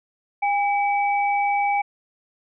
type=tone pair together; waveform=sine; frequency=810.7 / 2293 Hz; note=G#5 / D7; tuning=-42 / -42 cents; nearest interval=octave + tritone; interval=1800 cents; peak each=-19 / -26 dBFS; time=0.42-1.82 s; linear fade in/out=10 ms; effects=none